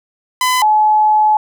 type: tone pair in turn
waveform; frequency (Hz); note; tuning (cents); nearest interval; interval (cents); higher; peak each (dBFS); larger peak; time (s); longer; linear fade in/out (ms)
sawtooth / sine; 1010 / 854.7; B5 / G#5; +39 / +49; minor third; 290; first; -8; neither; 0.41-0.62 / 0.62-1.37; second; 2
effects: none